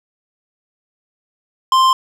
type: tone with tanh clipping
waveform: sine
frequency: 1046.5 Hz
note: C6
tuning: in tune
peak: -11 dBFS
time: 1.72-1.93 s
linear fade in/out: 2 ms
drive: 14 dB
effects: none